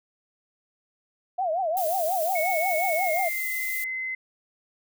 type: tone with vibrato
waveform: sine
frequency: 694 Hz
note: F5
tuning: 11 cents flat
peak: -23 dBFS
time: 1.38-3.29 s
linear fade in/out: 10 ms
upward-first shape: triangle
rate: 5.6 Hz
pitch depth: 230 cents each way
type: noise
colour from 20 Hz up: violet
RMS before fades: -33 dBFS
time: 1.77-3.84 s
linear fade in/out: 0 ms
type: tone with pitch glide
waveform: sine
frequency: 2200 to 2053 Hz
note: C#7 to C7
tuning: -14 to -33 cents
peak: -28 dBFS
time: 2.35-4.15 s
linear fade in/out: 5 ms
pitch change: -119 cents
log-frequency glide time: 2.94-3.46 s
effects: none